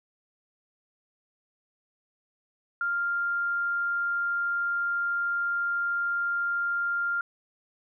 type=tone; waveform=sine; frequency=1396.9 Hz; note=F6; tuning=in tune; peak=-25 dBFS; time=2.81-7.21 s; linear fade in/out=2 ms; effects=none